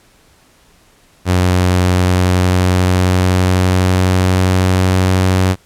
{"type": "tone with pitch glide", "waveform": "sawtooth", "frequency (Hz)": [90.7, 93.14], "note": ["F#2", "F#2"], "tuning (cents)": [-34, 12], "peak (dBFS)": -6, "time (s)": [1.25, 5.56], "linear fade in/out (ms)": 50, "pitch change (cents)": 46, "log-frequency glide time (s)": [1.68, 5.21], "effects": ["pink hiss -50 dBFS RMS until 5.65 s", "low-pass 12000 Hz 12 dB/octave"]}